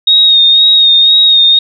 sine tone with vibrato, 3729 Hz, A#7, in tune, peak -3 dBFS, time 0.07-1.59 s, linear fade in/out 5 ms, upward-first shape sine, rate 2 Hz, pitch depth 32 cents each way, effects none

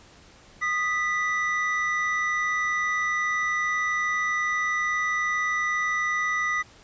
triangle tone pair together, 1237.6 / 1970 Hz, D#6 / B6, -10 / -5 cents, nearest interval minor sixth, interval 805 cents, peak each -26 / -23 dBFS, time 0.61-6.63 s, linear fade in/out 20 ms, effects pink hiss -52 dBFS RMS until 6.83 s + resampled to 16000 Hz

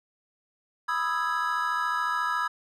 triangle chord, E major seventh, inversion second, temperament equal, 987.8 / 1244.5 / 1318.5 / 1661.2 Hz, B5 / D#6 / E6 / G#6, 0 / 0 / 0 / 0 cents, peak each -29 dBFS, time 0.88-2.48 s, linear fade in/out 10 ms, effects none

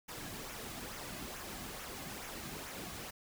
pink noise with flanger, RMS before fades -45 dBFS, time 0.08-3.11 s, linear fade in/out 10 ms, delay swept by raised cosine 0.22 to 2.22 ms, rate 2.3 Hz, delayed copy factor -0.5, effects none

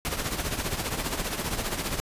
pink noise with tremolo, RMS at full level -27 dBFS, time 0.05-2 s, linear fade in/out 0 ms, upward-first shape triangle, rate 15 Hz, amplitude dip 70%, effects resampled to 32000 Hz

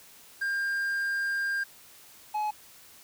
triangle tone pair in turn, 1600 / 847.6 Hz, G6 / G#5, +35 / +35 cents, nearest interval major seventh, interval 1100 cents, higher first, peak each -25 dBFS, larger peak neither, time 0.41-1.64 / 2.34-2.51 s, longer first, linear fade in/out 10 ms, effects white hiss -53 dBFS RMS until 3.03 s

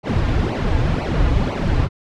brown noise with flanger, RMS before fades -18 dBFS, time 0.03-1.89 s, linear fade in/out 50 ms, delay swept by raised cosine 0.57 to 5.37 ms, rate 2 Hz, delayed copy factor -0.9, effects low-pass 4000 Hz 12 dB/octave

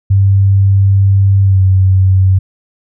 sine tone with pitch glide, 98 to 94.61 Hz, G2 to F#2, 0 to +39 cents, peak -5 dBFS, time 0.1-2.39 s, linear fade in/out 10 ms, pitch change -61 cents, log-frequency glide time 1.43-1.61 s, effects none

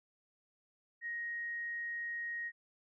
sine tone, 1877 Hz, A#6, 11 cents sharp, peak -37 dBFS, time 1.01-2.52 s, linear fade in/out 50 ms, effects none

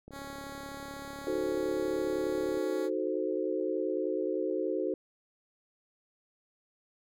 click train, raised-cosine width 2 ms, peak -34 dBFS, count 91, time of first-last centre 0.08-2.573 s, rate 36.1 Hz
10% pulse tone with pitch glide, 277.2 to 279.1 Hz, C#4 to C#4, 0 to +12 cents, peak -33 dBFS, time 0.11-2.9 s, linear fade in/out 50 ms, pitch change +12 cents, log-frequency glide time 0.55-2.02 s
sine chord, D# diminished seventh, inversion none, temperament equal, 311.1 / 370 / 440 / 523.3 Hz, D#4 / F#4 / A4 / C5, 0 / 0 / 0 / 0 cents, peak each -35 / -33 / -35 / -35 dBFS, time 1.27-4.94 s, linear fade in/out 2 ms
effects none

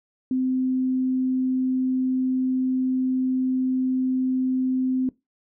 sine tone, 258.1 Hz, C4, 23 cents flat, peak -20 dBFS, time 0.31-5.09 s, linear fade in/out 2 ms, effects noise-tail reverb RT60 0.2 s tail -20 dB re dry

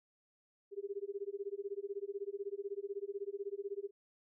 sine tone with tremolo, 400.7 Hz, G4, 38 cents sharp, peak -35 dBFS, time 0.71-3.91 s, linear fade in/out 50 ms, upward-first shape sine, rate 16 Hz, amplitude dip 100%, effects none

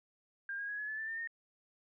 sine tone with pitch steps, 1602 / 1633.8 / 1666.2 / 1699.2 / 1732.9 / 1767.3 / 1802.3 / 1838.1 Hz, G6 / G#6 / G#6 / G#6 / A6 / A6 / A6 / A#6, +37 / -29 / +5 / +39 / -27 / +7 / +41 / -25 cents, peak -37 dBFS, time 0.49-1.274 s, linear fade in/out 2 ms, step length 98 ms, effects none

